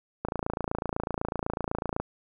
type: click train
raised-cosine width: 1 ms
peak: -15 dBFS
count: 50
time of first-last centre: 0.25-2 s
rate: 28 Hz
effects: none